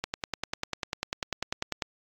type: click train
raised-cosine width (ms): 0.2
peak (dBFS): -12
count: 19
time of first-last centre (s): 0.04-1.822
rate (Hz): 10.1
effects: AAC 64 kbps

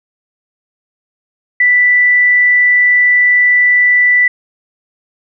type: tone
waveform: sine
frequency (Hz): 1975.5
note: B6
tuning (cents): 0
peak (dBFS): -6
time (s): 1.6-4.28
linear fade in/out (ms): 5
effects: none

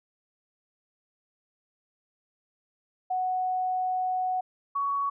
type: tone pair in turn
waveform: sine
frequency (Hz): 740 / 1121.3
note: F#5 / C#6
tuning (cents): 0 / +20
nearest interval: perfect fifth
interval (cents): 720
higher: second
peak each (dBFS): -25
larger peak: neither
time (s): 3.1-4.41 / 4.75-5.1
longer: first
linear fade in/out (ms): 10
effects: none

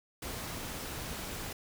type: noise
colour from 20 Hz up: pink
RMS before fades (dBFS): -40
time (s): 0.22-1.53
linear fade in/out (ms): 5
effects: none

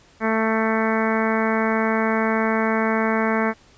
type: harmonic tone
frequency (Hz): 221.7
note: A3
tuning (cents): +13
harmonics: 1 / 2 / 3 / 4 / 5 / 6 / 7 / 8 / 9 / 10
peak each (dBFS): -22 / -25 / -27 / -28 / -29 / -30 / -30 / -31 / -32 / -32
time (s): 0.2-3.54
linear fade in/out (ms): 50
effects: pink hiss -53 dBFS RMS until 3.77 s + resampled to 16000 Hz

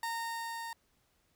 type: tone with level ramp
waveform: 30% pulse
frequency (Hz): 921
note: A#5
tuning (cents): -21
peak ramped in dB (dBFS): -31 to -37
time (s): 0.03-0.73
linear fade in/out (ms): 2
effects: pink hiss -73 dBFS RMS until 1.35 s

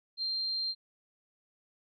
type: tone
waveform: sine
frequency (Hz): 4174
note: C8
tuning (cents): -5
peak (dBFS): -30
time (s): 0.17-0.75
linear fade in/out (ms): 50
effects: MP3 96 kbps

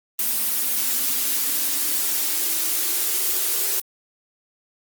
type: noise with high-pass filter sweep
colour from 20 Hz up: blue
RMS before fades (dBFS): -22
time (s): 0.19-3.8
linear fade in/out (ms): 2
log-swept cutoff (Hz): 220 to 390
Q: 6.7
effects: Opus 24 kbps

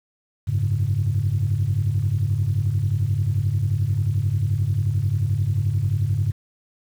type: chord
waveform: sine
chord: F# suspended second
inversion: none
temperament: equal with one note detuned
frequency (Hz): 92.5 / 103.83 / 140.2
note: F#2 / G#2 / C#3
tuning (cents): 0 / 0 / +20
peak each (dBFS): -24 / -20 / -24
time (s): 0.47-6.32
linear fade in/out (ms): 20
effects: tanh soft clip ceiling -12 dBFS + 8-bit

